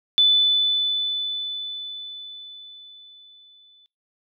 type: tone with exponential decay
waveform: sine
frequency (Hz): 3497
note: A7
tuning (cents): -11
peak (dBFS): -12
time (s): 0.18-3.86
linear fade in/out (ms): 0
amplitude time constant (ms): 800
effects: noise-tail reverb RT60 0.2 s tail -21 dB re dry